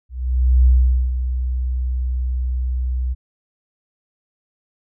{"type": "tone with ADSR envelope", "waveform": "sine", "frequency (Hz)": 62.8, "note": "B1", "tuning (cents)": 30, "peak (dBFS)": -8, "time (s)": [0.09, 3.15], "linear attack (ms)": 570, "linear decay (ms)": 450, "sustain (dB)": -10, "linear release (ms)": 28, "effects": []}